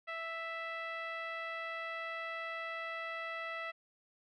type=tone with low-pass filter; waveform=10% pulse; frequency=659.3 Hz; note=E5; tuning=in tune; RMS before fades=-41 dBFS; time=0.07-3.72 s; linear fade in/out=20 ms; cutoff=2100 Hz; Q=1.6; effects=none